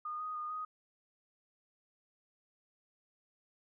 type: tone with pitch steps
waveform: sine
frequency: 1224 / 1246 / 1224 / 1248 Hz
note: D#6 / D#6 / D#6 / D#6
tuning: -29 / +2 / -29 / +5 cents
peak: -37 dBFS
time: 0.05-0.65 s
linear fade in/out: 5 ms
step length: 150 ms
effects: none